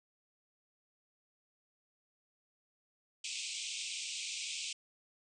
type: band-pass noise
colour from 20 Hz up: pink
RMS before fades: -41 dBFS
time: 3.24-4.73 s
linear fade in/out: 5 ms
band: 2300 to 8600 Hz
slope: 96 dB/octave
effects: none